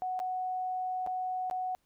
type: tone with dropouts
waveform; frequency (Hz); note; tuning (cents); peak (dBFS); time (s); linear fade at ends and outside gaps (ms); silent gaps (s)
sine; 740; F#5; 0; -31; 0.02-1.75; 0; 0.192-0.2 / 1.064-1.072 / 1.499-1.511
effects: pink hiss -75 dBFS RMS until 1.85 s